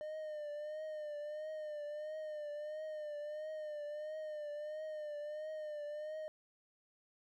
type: tone with vibrato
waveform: triangle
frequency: 606 Hz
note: D#5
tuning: 46 cents flat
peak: -39 dBFS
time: 0.01-6.28 s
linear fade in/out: 0 ms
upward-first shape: triangle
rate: 1.5 Hz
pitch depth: 59 cents each way
effects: none